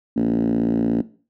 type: tone with band-pass filter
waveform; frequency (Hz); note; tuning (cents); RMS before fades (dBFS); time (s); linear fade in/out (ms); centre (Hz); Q
5% pulse; 56.9; A#1; -41; -19; 0.16-1.02; 10; 250; 7.2
effects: noise-tail reverb RT60 0.4 s tail -18 dB re dry